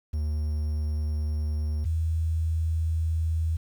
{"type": "tone pair in turn", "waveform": ["triangle", "sine"], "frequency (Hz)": [75.8, 80.95], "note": ["D#2", "E2"], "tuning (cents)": [-45, -31], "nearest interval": "minor second", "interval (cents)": 114, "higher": "second", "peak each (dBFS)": -23, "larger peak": "neither", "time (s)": [[0.13, 1.85], [1.85, 3.57]], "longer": "neither", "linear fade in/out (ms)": 10, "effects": ["9-bit"]}